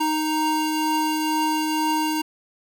square tone pair together, 311.1 / 931.2 Hz, D#4 / A#5, 0 / -2 cents, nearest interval octave + perfect fifth, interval 1898 cents, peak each -24 dBFS, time 0-2.22 s, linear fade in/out 10 ms, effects none

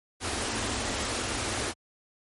pink band-stop noise, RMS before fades -30 dBFS, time 0.2-1.74 s, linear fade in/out 50 ms, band 120 to 200 Hz, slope 96 dB/octave, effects high-pass 60 Hz 12 dB/octave + MP3 48 kbps

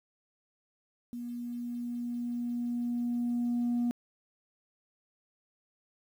sine tone with level ramp, 240.2 Hz, B3, 48 cents flat, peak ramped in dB -36 to -24 dBFS, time 1.13-3.91 s, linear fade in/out 0 ms, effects tanh soft clip ceiling -25 dBFS + 10-bit

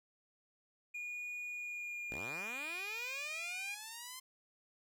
triangle tone with vibrato, 2433 Hz, D#7, 39 cents flat, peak -39 dBFS, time 0.94-3.75 s, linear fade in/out 10 ms, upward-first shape sine, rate 0.61 Hz, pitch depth 12 cents each way
5% pulse linear sweep, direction up, 42.79 to 1045 Hz, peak -34 dBFS, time 2.1-4.2 s, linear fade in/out 10 ms
effects none

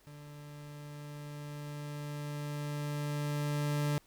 40% pulse tone with level ramp, 146.83 Hz, D3, in tune, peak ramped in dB -47 to -28 dBFS, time 0.07-3.98 s, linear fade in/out 0 ms, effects pink hiss -65 dBFS RMS until 4.06 s

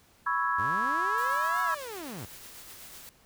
sine chord, C# minor seventh, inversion third, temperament equal, 987.8 / 1108.7 / 1318.5 / 1661.2 Hz, B5 / C#6 / E6 / G#6, 0 / 0 / 0 / 0 cents, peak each -31 dBFS, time 0.26-1.75 s, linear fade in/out 10 ms
sawtooth linear two-way sweep, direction up then down, 78.6 to 740 to 78.6 Hz, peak -34 dBFS, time 0.58-2.26 s, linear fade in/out 10 ms, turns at 1.62 s
white noise with tremolo, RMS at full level -46 dBFS, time 1.18-3.09 s, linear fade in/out 0 ms, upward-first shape sine, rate 8 Hz, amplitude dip 30%
effects pink hiss -61 dBFS RMS until 3.25 s

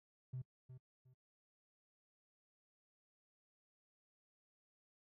triangle tone with echo, 128.2 Hz, C3, 35 cents flat, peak -38 dBFS, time 0.33-0.42 s, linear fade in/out 10 ms, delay 360 ms, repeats 2, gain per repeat -12 dB, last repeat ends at 1.14 s, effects noise-tail reverb RT60 0.1 s tail -26 dB re dry + tanh soft clip ceiling -39 dBFS

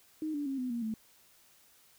sine tone with pitch steps, 311.1 / 290.3 / 270.8 / 252.7 / 235.8 / 220 Hz, D#4 / D4 / C#4 / B3 / A#3 / A3, 0 / -20 / -40 / +40 / +20 / 0 cents, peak -32 dBFS, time 0.22-0.94 s, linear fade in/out 2 ms, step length 120 ms, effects white hiss -63 dBFS RMS until 1.98 s

